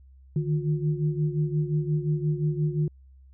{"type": "tone cluster", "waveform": "sine", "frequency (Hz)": [149.8, 155.5, 357.2], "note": ["D3", "D#3", "F4"], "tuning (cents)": [35, -1, 39], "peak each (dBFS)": [-25, -28, -34], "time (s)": [0.36, 2.88], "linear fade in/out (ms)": 2, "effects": ["added 66 Hz sine -49 dBFS peak until 3.33 s"]}